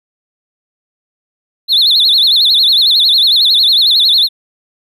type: tone with vibrato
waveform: triangle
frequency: 3862 Hz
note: B7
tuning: 39 cents flat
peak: -4 dBFS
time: 1.68-4.29 s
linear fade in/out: 50 ms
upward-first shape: sine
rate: 11 Hz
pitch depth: 200 cents each way
effects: tanh soft clip ceiling -2 dBFS